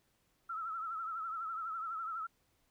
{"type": "tone with vibrato", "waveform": "sine", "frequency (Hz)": 1318.5, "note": "E6", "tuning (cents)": 0, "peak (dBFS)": -37, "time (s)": [0.49, 2.27], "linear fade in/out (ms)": 10, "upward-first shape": "triangle", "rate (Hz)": 12, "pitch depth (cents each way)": 87, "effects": ["pink hiss -75 dBFS RMS until 2.7 s"]}